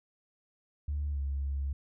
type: tone with pitch glide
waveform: sine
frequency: 72.9 to 69.37 Hz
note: D2 to C#2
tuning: -12 to +2 cents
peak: -29 dBFS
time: 0.88-1.73 s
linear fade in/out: 5 ms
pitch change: -86 cents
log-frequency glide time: 1.11-1.19 s
effects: tanh soft clip ceiling -26 dBFS